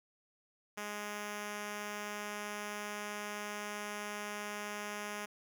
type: tone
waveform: 5% pulse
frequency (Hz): 207.7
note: G#3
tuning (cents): 0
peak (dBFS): -28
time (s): 0.77-5.26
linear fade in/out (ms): 10
effects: none